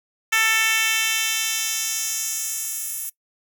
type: tone with high-pass filter sweep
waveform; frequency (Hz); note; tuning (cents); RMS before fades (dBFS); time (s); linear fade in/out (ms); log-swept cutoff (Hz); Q
10% pulse; 443.8; A4; +15; -23; 0.32-3.1; 10; 1800 to 11000; 1.2
effects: noise-tail reverb RT60 0.1 s tail -20 dB re dry